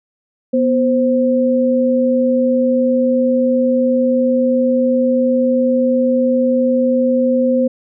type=tone pair together; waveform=sine; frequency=245.2 / 522.3 Hz; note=B3 / C5; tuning=-12 / -3 cents; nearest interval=octave + minor second; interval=1309 cents; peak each=-14 dBFS; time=0.53-7.68 s; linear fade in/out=10 ms; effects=none